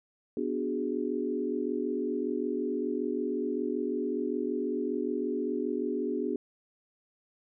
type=chord; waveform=sine; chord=G# half-diminished seventh; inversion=first; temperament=equal; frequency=246.9 / 293.7 / 370 / 415.3 Hz; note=B3 / D4 / F#4 / G#4; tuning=0 / 0 / 0 / 0 cents; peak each=-34 dBFS; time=0.37-6.36 s; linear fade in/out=2 ms; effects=none